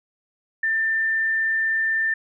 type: tone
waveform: sine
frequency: 1788 Hz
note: A6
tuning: 27 cents sharp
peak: -19 dBFS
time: 0.63-2.14 s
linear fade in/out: 5 ms
effects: none